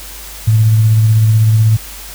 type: tone with tremolo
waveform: sine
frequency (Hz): 110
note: A2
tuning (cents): 0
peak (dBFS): -5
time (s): 0.47-1.77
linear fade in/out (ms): 10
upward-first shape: sine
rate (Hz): 16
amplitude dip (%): 25
effects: added 50 Hz sine -33 dBFS peak until 2.14 s + white hiss -31 dBFS RMS until 2.14 s